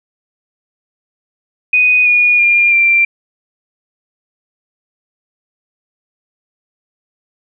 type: tone with pitch steps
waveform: sine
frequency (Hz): 2489 / 2446 / 2404 / 2363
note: D#7 / D#7 / D7 / D7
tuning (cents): 0 / -30 / +40 / +10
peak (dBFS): -7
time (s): 1.73-3.05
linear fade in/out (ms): 5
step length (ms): 330
effects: none